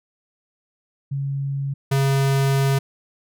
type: tone pair in turn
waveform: sine / square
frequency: 138.59 / 136.76 Hz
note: C#3 / C#3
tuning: 0 / -23 cents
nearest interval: unison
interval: 23 cents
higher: first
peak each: -22 / -17 dBFS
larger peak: second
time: 1.11-1.74 / 1.91-2.79 s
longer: second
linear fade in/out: 10 ms
effects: none